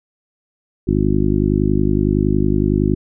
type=harmonic tone; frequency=50.8 Hz; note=G#1; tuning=38 cents flat; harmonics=1 / 2 / 3 / 4 / 5 / 6 / 7; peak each=-21 / -21 / -21 / -21 / -21 / -21 / -21 dBFS; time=0.87-2.95 s; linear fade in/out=10 ms; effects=none